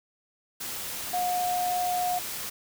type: tone in noise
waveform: sine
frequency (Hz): 720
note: F#5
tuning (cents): -47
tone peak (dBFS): -25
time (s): 1.13-2.19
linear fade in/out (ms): 10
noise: white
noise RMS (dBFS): -35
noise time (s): 0.6-2.5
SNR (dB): +7
effects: none